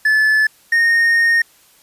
triangle tone pair in turn, 1734 / 1848.1 Hz, A6 / A#6, -26 / -15 cents, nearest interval minor second, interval 111 cents, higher second, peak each -9 dBFS, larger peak neither, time 0.05-0.47 / 0.72-1.42 s, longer second, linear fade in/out 5 ms, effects white hiss -51 dBFS RMS until 1.82 s + resampled to 32000 Hz

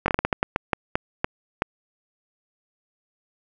slowing click train, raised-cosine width 0.5 ms, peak -5 dBFS, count 13, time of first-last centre 0.06-1.621 s, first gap 21 ms, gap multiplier 1.3, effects none

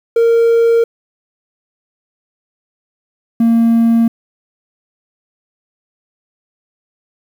triangle tone pair in turn, 462.6 / 230.2 Hz, A#4 / A#3, -13 / -22 cents, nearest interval octave, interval 1209 cents, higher first, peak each -5 dBFS, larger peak neither, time 0.16-0.84 / 3.4-4.08 s, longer neither, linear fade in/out 5 ms, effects tanh soft clip ceiling -1 dBFS + 7-bit

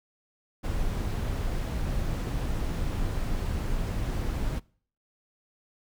brown noise, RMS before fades -29 dBFS, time 0.63-4.6 s, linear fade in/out 20 ms, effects noise-tail reverb RT60 0.5 s tail -24 dB re dry

